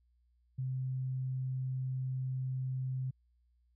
sine tone, 130 Hz, C3, 11 cents flat, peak -33 dBFS, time 0.58-3.11 s, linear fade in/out 10 ms, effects added 60 Hz sine -68 dBFS peak until 3.75 s

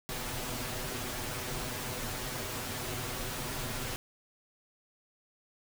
pink noise with comb filter, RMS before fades -37 dBFS, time 0.09-3.96 s, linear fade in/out 0 ms, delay 8 ms, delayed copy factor +0.75, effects none

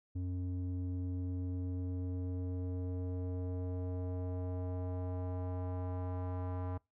square tone with low-pass filter sweep, 90.8 Hz, F#2, 32 cents flat, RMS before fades -38 dBFS, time 0.15-6.78 s, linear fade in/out 10 ms, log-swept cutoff 240 to 1000 Hz, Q 1.6, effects noise-tail reverb RT60 0.2 s tail -23 dB re dry

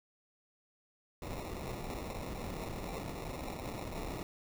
pink noise with sample-and-hold, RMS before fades -41 dBFS, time 1.22-4.23 s, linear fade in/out 2 ms, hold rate 1575 Hz, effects none

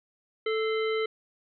harmonic tone with a mistuned harmonic, 440 Hz, A4, in tune, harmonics 1 / 3 / 5 / 7 / 9, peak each -26 / -36 / -35 / -40 / -44 dBFS, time 0.46-1.06 s, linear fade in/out 5 ms, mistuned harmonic 5, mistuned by -99 cents, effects none

